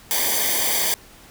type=noise with comb filter; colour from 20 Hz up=white; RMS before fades=-21 dBFS; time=0.11-0.94 s; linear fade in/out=0 ms; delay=0.74 ms; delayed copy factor=-0.85; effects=pink hiss -47 dBFS RMS until 1.3 s